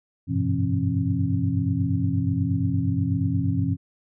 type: tone cluster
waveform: sine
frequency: 95.2 / 103.6 / 125 / 169.5 / 270.9 Hz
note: F#2 / G#2 / B2 / E3 / C#4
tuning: +50 / -4 / +21 / +49 / -40 cents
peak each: -27 dBFS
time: 0.27-3.77 s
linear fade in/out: 50 ms
effects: none